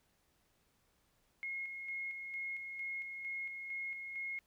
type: tone with tremolo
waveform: sine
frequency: 2158 Hz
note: C#7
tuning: 47 cents flat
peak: -38 dBFS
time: 1.43-4.39 s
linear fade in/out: 0 ms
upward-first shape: square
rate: 2.2 Hz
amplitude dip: 40%
effects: pink hiss -75 dBFS RMS until 4.46 s